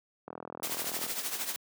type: click train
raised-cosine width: 1 ms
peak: -26 dBFS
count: 33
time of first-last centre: 0.28-1.064 s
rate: 40.8 Hz
type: noise with tremolo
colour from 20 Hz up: white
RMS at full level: -32 dBFS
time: 0.63-1.56 s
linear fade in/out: 0 ms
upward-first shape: triangle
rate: 13 Hz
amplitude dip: 70%
effects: high-pass 200 Hz 12 dB/octave